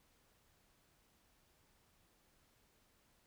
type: silence
effects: pink hiss -73 dBFS RMS until 3.26 s